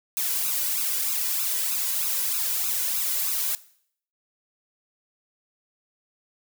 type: noise with flanger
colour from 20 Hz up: blue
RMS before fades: -26 dBFS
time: 0.17-3.55 s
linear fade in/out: 0 ms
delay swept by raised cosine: 0.77 to 2.07 ms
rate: 3.2 Hz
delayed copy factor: +0.95
effects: noise-tail reverb RT60 0.6 s tail -18 dB re dry